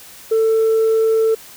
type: tone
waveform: sine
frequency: 445.1 Hz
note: A4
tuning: 20 cents sharp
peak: -10 dBFS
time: 0.31-1.35 s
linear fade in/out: 10 ms
effects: tanh soft clip ceiling -10 dBFS + white hiss -40 dBFS RMS until 1.56 s